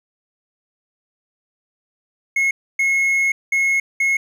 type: tone bursts at uneven times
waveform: triangle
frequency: 2171 Hz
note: C#7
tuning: 37 cents flat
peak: -13 dBFS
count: 4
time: 2.36-2.51 / 2.79-3.32 / 3.52-3.8 / 4-4.17 s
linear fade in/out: 5 ms
effects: none